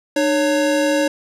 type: tone pair together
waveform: square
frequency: 302 / 555.8 Hz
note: D4 / C#5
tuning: +48 / +4 cents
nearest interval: major seventh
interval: 1056 cents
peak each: -19 / -18 dBFS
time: 0.16-1.08 s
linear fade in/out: 5 ms
effects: low-pass 10000 Hz 12 dB/octave